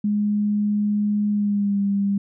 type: tone with pitch glide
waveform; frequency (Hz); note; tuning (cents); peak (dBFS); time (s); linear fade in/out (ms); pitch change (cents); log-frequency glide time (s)
sine; 207.7 to 199.58; G#3 to G3; 0 to +31; -18; 0.04-2.18; 5; -69; 1.3-1.81
effects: none